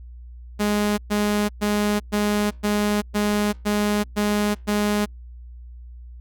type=tone bursts; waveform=sawtooth; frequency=207.7 Hz; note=G#3; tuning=in tune; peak=-15 dBFS; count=9; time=0.59-5.06 s; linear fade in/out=20 ms; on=390 ms; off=120 ms; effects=added 60 Hz sine -37 dBFS peak until 6.2 s + Opus 48 kbps